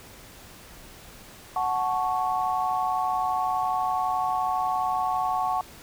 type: chord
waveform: sine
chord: F# minor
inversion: none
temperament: equal with one note detuned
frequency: 740 / 871.9 / 1108.7 Hz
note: F#5 / A5 / C#6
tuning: 0 / -16 / 0 cents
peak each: -26 / -29 / -28 dBFS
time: 1.56-5.61 s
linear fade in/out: 2 ms
effects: pink hiss -47 dBFS RMS until 5.82 s